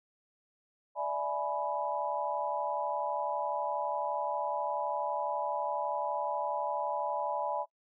sine chord, E dominant seventh, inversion third, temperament equal with one note detuned, 587.3 / 659.3 / 842.7 / 987.8 Hz, D5 / E5 / G#5 / B5, 0 / 0 / +25 / 0 cents, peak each -36 / -38 / -35 / -36 dBFS, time 0.95-7.66 s, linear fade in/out 50 ms, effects noise-tail reverb RT60 0.1 s tail -23 dB re dry

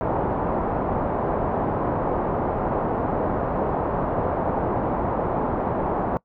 white low-pass noise, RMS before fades -24 dBFS, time 0.01-6.17 s, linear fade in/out 0 ms, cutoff 920 Hz, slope 24 dB/octave, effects noise-tail reverb RT60 0.1 s tail -22 dB re dry

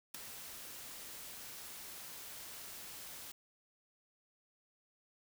white noise with ADSR envelope, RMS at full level -40 dBFS, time 0.14-3.32 s, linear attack 7 ms, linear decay 6 ms, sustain -9 dB, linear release 6 ms, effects none

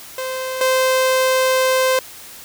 sawtooth tone pair in turn, 519 / 519 Hz, C5 / C5, -14 / -14 cents, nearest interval unison, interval 0 cents, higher neither, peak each -19 / -10 dBFS, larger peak second, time 0.18-0.61 / 0.61-1.99 s, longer second, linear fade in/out 2 ms, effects white hiss -38 dBFS RMS until 2.44 s

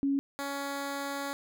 sine / 10% pulse tone pair in turn, 277.2 / 279.9 Hz, C#4 / C#4, 0 / +17 cents, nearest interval unison, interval 17 cents, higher second, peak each -25 dBFS, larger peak neither, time 0.03-0.19 / 0.39-1.33 s, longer second, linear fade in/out 0 ms, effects none

